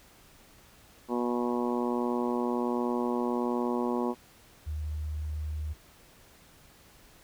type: harmonic tone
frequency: 121.3 Hz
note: B2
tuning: 31 cents flat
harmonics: 2 / 3 / 4 / 5 / 6 / 7 / 8 / 9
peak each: -30 / -32 / -36 / -40 / -42 / -39 / -38 / -41 dBFS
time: 1.08-4.15 s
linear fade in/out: 50 ms
type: tone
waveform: sine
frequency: 76.3 Hz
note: D#2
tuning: 33 cents flat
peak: -31 dBFS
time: 4.66-5.74 s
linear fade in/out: 20 ms
effects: pink hiss -57 dBFS RMS until 7.23 s